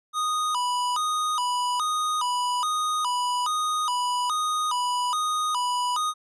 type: tone with vibrato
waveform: square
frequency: 1105 Hz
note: C#6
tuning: 6 cents flat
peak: -24 dBFS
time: 0.13-6.14 s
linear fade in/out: 50 ms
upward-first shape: square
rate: 1.2 Hz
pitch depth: 200 cents each way
effects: resampled to 24000 Hz